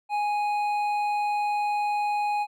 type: tone with hard clipping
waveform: sine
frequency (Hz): 830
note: G#5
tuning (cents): -1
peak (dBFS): -25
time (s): 0.09-2.47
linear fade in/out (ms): 50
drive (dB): 7
effects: none